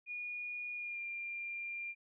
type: tone with pitch glide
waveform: sine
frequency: 2443 to 2389 Hz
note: D#7 to D7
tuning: -32 to +29 cents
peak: -39 dBFS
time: 0.06-1.95 s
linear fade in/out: 50 ms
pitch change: -39 cents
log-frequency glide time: 0.74-1.05 s
effects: none